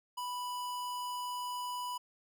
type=tone; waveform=square; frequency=987.8 Hz; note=B5; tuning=in tune; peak=-37 dBFS; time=0.17-1.98 s; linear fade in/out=10 ms; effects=none